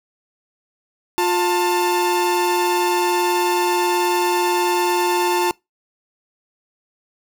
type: tone pair together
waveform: 45% pulse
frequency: 354.4 / 890.6 Hz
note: F4 / A5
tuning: +25 / +21 cents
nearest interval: octave + major third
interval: 1596 cents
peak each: -19 / -19 dBFS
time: 1.18-5.51 s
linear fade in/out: 0 ms
effects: noise-tail reverb RT60 0.2 s tail -24 dB re dry